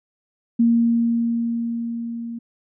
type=tone with level ramp; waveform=sine; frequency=232.9 Hz; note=A#3; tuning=1 cent flat; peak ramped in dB=-12 to -28 dBFS; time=0.59-2.39 s; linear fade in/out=10 ms; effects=none

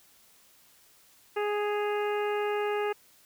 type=harmonic tone with a mistuned harmonic; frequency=415.3 Hz; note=G#4; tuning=in tune; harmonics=1 / 2 / 3 / 4 / 5 / 6 / 7; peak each=-28 / -34 / -38 / -40 / -42 / -44 / -45 dBFS; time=1.36-2.93 s; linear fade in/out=10 ms; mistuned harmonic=7; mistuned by=-59 cents; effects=white hiss -60 dBFS RMS until 3.25 s

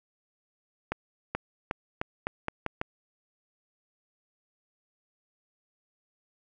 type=accelerating click train; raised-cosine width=0.5 ms; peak=-14 dBFS; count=8; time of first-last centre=0.92-2.814 s; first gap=430 ms; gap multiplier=0.84; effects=none

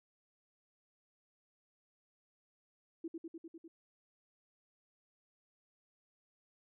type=tone with echo; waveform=sine; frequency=329.6 Hz; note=E4; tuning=in tune; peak=-38 dBFS; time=3.04-3.08 s; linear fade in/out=5 ms; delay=100 ms; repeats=6; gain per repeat=-2 dB; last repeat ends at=3.68 s; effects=none

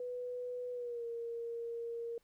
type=tone with pitch glide; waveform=sine; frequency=493.9 to 466.2 Hz; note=B4 to A#4; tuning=0 to 0 cents; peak=-38 dBFS; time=0-2.18 s; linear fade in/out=2 ms; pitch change=-100 cents; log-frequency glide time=0.72-1.05 s; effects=pink hiss -75 dBFS RMS until 2.23 s

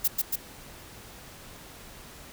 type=noise with echo; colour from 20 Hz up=violet; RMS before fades=-23 dBFS; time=0.04-0.08 s; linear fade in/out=10 ms; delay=140 ms; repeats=2; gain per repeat=-2 dB; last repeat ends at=0.36 s; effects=pink hiss -47 dBFS RMS until 2.32 s

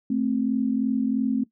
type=tone pair together; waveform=sine; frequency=220 / 263 Hz; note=A3 / C4; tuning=0 / +9 cents; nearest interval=minor third; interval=309 cents; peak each=-24 / -23 dBFS; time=0.1-1.44 s; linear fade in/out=5 ms; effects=noise-tail reverb RT60 0.1 s tail -17 dB re dry

